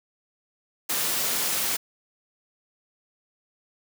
white high-pass noise, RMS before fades -26 dBFS, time 0.89-1.77 s, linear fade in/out 10 ms, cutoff 140 Hz, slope 12 dB/octave, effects none

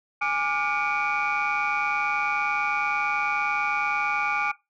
sine tone cluster, 827 / 1179 / 1424 / 2267 / 2416 Hz, G#5 / D6 / F6 / C#7 / D7, -8 / +6 / +33 / +38 / +48 cents, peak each -28 dBFS, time 0.21-4.52 s, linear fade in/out 10 ms, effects noise-tail reverb RT60 0.2 s tail -19 dB re dry + tanh soft clip ceiling -16 dBFS

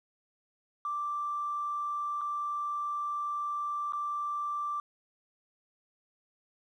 triangle tone with dropouts, 1174.7 Hz, D6, in tune, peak -27 dBFS, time 0.85-4.8 s, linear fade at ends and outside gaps 2 ms, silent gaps 2.211-2.215 / 3.923-3.933 s, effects tanh soft clip ceiling -29 dBFS

